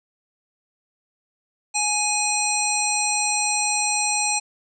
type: harmonic tone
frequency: 834 Hz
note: G#5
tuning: 7 cents sharp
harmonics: 1 / 3 / 5 / 7 / 9 / 10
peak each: -26 / -26 / -29 / -28 / -26 / -28 dBFS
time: 1.74-4.4 s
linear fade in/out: 20 ms
effects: none